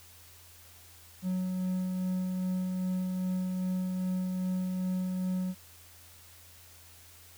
triangle tone with tremolo, 184.4 Hz, F#3, 6 cents flat, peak -26 dBFS, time 1.22-5.55 s, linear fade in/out 50 ms, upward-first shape sine, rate 2.5 Hz, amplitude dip 25%, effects added 86 Hz sine -58 dBFS peak until 7.37 s + white hiss -55 dBFS RMS until 7.37 s

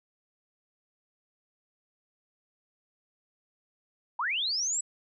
sine linear sweep, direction up, 863 to 7902 Hz, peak -27 dBFS, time 4.19-4.81 s, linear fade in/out 5 ms, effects none

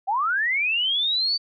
sine linear sweep, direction up, 727 to 4610 Hz, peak -20 dBFS, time 0.07-1.38 s, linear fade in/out 20 ms, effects none

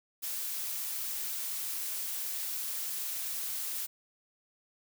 blue noise, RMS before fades -36 dBFS, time 0.22-3.87 s, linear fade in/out 20 ms, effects none

